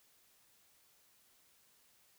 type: silence
effects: white hiss -69 dBFS RMS until 2.18 s